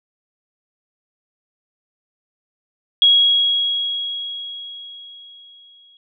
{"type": "tone with exponential decay", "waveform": "sine", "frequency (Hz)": 3311, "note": "G#7", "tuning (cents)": -6, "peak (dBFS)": -8, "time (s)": [3.02, 5.97], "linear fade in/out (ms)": 1, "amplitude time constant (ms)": 640, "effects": []}